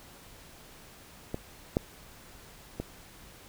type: clicks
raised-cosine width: 2 ms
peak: -19 / -11 / -19 dBFS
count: 3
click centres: 1.344 / 1.769 / 2.8 s
effects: pink hiss -52 dBFS RMS until 3.48 s